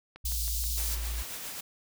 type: click train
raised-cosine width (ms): 0.3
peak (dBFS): -30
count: 5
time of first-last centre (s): 0.16-0.8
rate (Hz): 6.25
type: tone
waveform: sine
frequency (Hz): 57.6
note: A#1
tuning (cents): -20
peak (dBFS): -31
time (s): 0.24-1.23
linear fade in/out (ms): 10
type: high-pass noise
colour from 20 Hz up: white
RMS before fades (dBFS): -34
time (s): 0.25-0.95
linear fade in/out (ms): 5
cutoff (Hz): 3800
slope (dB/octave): 24
type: noise with tremolo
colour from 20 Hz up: white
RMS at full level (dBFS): -38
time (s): 0.77-1.61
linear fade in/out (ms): 10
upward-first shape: sine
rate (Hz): 7.5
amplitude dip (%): 30
effects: none